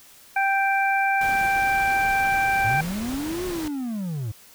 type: harmonic tone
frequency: 784 Hz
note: G5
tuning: in tune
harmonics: 1 / 2 / 3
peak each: -21 / -24 / -26 dBFS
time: 0.36-2.81 s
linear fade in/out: 5 ms
type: noise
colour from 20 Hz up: pink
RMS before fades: -35 dBFS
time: 1.21-3.68 s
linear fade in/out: 2 ms
type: linear two-way sweep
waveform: triangle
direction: up then down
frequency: 99.1 to 370 to 99.1 Hz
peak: -24 dBFS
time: 2.64-4.32 s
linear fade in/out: 10 ms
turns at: 3.45 s
effects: white hiss -50 dBFS RMS until 4.54 s